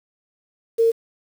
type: tone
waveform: sine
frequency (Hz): 456.8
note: A#4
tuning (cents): -35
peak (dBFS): -13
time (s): 0.78-0.92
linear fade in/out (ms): 20
effects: 7-bit